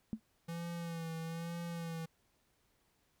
sine tone with exponential decay, 220 Hz, A3, in tune, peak -30 dBFS, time 0.13-0.2 s, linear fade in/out 0 ms, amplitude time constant 15 ms
square tone with vibrato, 166.8 Hz, E3, 21 cents sharp, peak -40 dBFS, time 0.48-2.06 s, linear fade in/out 10 ms, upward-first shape sine, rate 1.1 Hz, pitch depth 40 cents each way
effects pink hiss -75 dBFS RMS until 3.2 s

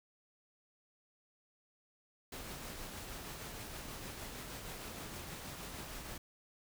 pink noise with tremolo, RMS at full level -45 dBFS, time 2.32-6.18 s, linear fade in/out 5 ms, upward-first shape triangle, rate 6.4 Hz, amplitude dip 30%, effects none

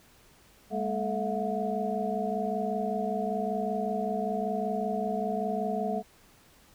sine tone cluster, 202.9 / 228.1 / 434.8 / 661 / 722 Hz, G#3 / A#3 / A4 / E5 / F#5, -40 / -37 / -21 / +5 / -43 cents, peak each -33 / -38 / -34 / -34 / -33 dBFS, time 0.7-6.03 s, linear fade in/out 50 ms, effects pink hiss -59 dBFS RMS until 6.74 s

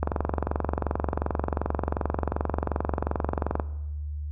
click train, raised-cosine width 1 ms, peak -11 dBFS, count 82, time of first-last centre 0.03-3.598 s, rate 22.7 Hz, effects noise-tail reverb RT60 1.0 s tail -18 dB re dry + added 74 Hz sine -30 dBFS peak until 4.31 s

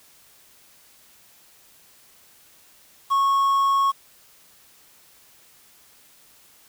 triangle tone with quantisation, 1100 Hz, C#6, 14 cents flat, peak -15 dBFS, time 3.1-3.92 s, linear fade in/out 20 ms, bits 7, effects white hiss -54 dBFS RMS until 6.68 s

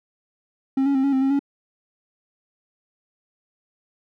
triangle tone with pitch steps, 268.1 / 279.1 / 265.8 / 278 / 263.8 / 269.9 / 280.2 Hz, C4 / C#4 / C4 / C#4 / C4 / C#4 / C#4, +42 / +12 / +27 / +5 / +14 / -46 / +19 cents, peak -15 dBFS, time 0.77-1.393 s, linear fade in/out 5 ms, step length 89 ms, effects none

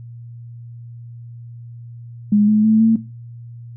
sine tone with pitch steps, 207.7 / 213.2 / 218.8 / 224.5 Hz, G#3 / G#3 / A3 / A3, 0 / +46 / -9 / +35 cents, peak -10 dBFS, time 2.32-2.96 s, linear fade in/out 5 ms, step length 160 ms, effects noise-tail reverb RT60 0.3 s tail -17 dB re dry + added 118 Hz sine -33 dBFS peak until 3.76 s

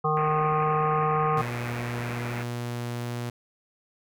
harmonic tone, 153.8 Hz, D#3, 20 cents flat, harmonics 1 / 3 / 5 / 7 / 8, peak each -28 / -28 / -28 / -28 / -28 dBFS, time 0.04-1.42 s, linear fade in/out 10 ms
white low-pass noise, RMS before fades -38 dBFS, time 0.17-2.43 s, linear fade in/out 0 ms, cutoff 2600 Hz, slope 96 dB/octave
sawtooth tone, 120.1 Hz, B2, 48 cents flat, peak -26 dBFS, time 1.37-3.3 s, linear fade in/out 5 ms
effects none

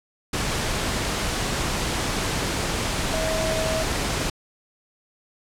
sine tone in noise, 640 Hz, D#5, 49 cents sharp, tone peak -25 dBFS, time 3.13-3.83 s, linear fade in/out 5 ms, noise pink, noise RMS -25 dBFS, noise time 0.33-4.3 s, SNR -3 dB, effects low-pass 9000 Hz 12 dB/octave

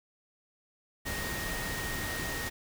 sine tone in noise, 1864.7 Hz, A#6, in tune, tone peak -38 dBFS, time 1.05-2.5 s, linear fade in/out 20 ms, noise pink, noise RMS -36 dBFS, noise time 1.05-2.5 s, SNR -5 dB, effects none

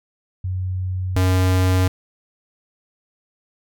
sine / square tone pair in turn, 92.5 / 92.5 Hz, F#2 / F#2, 0 / 0 cents, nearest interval unison, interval 0 cents, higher neither, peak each -21 / -15 dBFS, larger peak second, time 0.44-1.16 / 1.16-1.88 s, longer neither, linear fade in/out 5 ms, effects none

